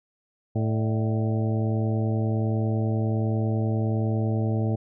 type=harmonic tone with a mistuned harmonic; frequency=110 Hz; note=A2; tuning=in tune; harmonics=1 / 2 / 3 / 4 / 5 / 6 / 7; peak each=-23 / -29 / -33 / -35 / -37 / -39 / -40 dBFS; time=0.55-4.76 s; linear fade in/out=10 ms; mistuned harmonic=5; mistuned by=+88 cents; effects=none